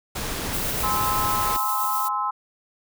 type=noise; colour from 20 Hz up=pink; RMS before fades=-29 dBFS; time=0.15-1.57 s; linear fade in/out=10 ms
type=noise with tremolo; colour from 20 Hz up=violet; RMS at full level=-28 dBFS; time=0.52-2.09 s; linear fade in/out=20 ms; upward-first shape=sine; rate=7.8 Hz; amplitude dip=25%
type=chord; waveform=sine; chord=Ab augmented; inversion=none; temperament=just; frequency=830.6 / 1038.3 / 1297.8 Hz; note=Ab5 / C6 / E6; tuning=0 / -14 / -27 cents; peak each=-29 / -25 / -27 dBFS; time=0.83-2.31 s; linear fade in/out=10 ms
effects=none